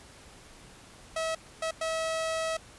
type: tone bursts at uneven times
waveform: sawtooth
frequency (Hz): 646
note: E5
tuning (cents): -35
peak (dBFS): -25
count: 3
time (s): 1.16-1.35 / 1.62-1.71 / 1.81-2.57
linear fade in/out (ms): 5
effects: pink hiss -52 dBFS RMS until 2.78 s + resampled to 24000 Hz